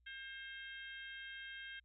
harmonic tone, 533 Hz, C5, 32 cents sharp, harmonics 3 / 4 / 5 / 6 / 7, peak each -49 / -55 / -58 / -53 / -61 dBFS, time 0.06-1.8 s, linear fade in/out 10 ms, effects added 60 Hz sine -70 dBFS peak until 1.84 s

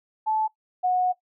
sine tone pair in turn, 870 / 731.2 Hz, A5 / F#5, -20 / -21 cents, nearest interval minor third, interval 301 cents, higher first, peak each -21 / -19 dBFS, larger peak second, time 0.26-0.48 / 0.83-1.13 s, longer second, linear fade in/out 20 ms, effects noise-tail reverb RT60 0.1 s tail -17 dB re dry

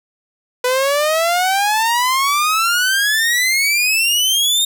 sawtooth exponential sweep, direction up, 493.9 to 3709 Hz, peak -10 dBFS, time 0.64-4.65 s, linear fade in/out 5 ms, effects none

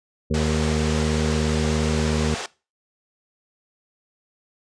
harmonic tone, 77 Hz, D#2, 17 cents flat, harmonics 1 / 2 / 3 / 5 / 6 / 7, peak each -24 / -25 / -24 / -30 / -29 / -35 dBFS, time 0.3-2.35 s, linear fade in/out 10 ms
pink band-pass noise, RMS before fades -31 dBFS, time 0.34-2.46 s, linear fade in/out 2 ms, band 410 to 8100 Hz, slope 24 dB/octave
effects noise-tail reverb RT60 0.3 s tail -20 dB re dry + resampled to 22050 Hz

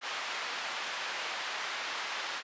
pink band-pass noise, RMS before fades -37 dBFS, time 0.01-2.43 s, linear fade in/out 50 ms, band 1000 to 4000 Hz, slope 12 dB/octave, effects resampled to 16000 Hz

